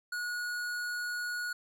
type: tone with hard clipping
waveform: triangle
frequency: 1453 Hz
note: F#6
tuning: 32 cents flat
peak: -35 dBFS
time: 0.12-1.53 s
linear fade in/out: 5 ms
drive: 18 dB
effects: none